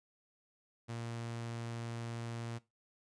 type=tone; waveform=sawtooth; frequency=116.54 Hz; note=A#2; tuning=in tune; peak=-36 dBFS; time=0.88-2.59 s; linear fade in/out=20 ms; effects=noise-tail reverb RT60 0.2 s tail -17 dB re dry + resampled to 22050 Hz